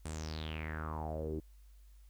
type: tone with low-pass filter sweep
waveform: sawtooth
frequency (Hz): 78.3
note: D#2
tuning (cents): +11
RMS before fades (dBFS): -40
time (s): 0.05-1.4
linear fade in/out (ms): 5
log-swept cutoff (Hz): 9200 to 330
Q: 6.5
effects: added 50 Hz sine -55 dBFS peak until 2.09 s + white hiss -73 dBFS RMS until 2.09 s